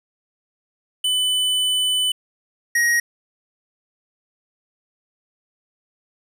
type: tone pair in turn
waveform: square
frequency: 3000 / 1886.4 Hz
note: F#7 / A#6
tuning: +23 / +20 cents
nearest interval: minor sixth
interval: 803 cents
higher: first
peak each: -18 / -16 dBFS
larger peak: second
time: 1.04-2.12 / 2.75-3 s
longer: first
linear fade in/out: 5 ms
effects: resampled to 32000 Hz + 8-bit